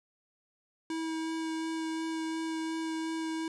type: tone with vibrato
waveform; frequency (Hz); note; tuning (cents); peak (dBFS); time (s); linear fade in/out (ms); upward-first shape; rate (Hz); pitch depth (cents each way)
square; 322.4; E4; -38; -33; 0.9-3.48; 2; sine; 2.8; 9
effects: resampled to 22050 Hz + 12-bit